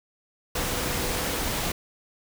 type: tone in noise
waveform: sine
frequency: 493.9 Hz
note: B4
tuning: in tune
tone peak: -38 dBFS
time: 0.55-1.39 s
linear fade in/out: 5 ms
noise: pink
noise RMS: -28 dBFS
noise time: 0.55-1.72 s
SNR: -13 dB
effects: none